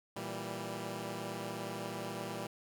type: chord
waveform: 10% pulse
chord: E diminished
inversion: second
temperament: equal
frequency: 116.54 / 164.81 / 196 Hz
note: Bb2 / E3 / G3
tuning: 0 / 0 / 0 cents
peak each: -35 / -36 / -34 dBFS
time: 0.16-2.47 s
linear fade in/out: 5 ms
effects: none